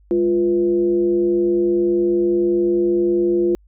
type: tone with frequency modulation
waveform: sine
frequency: 349.2 Hz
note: F4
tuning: in tune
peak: -14 dBFS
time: 0.11-3.55 s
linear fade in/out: 0 ms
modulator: 145 Hz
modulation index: 0.52
effects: added 50 Hz sine -49 dBFS peak until 3.67 s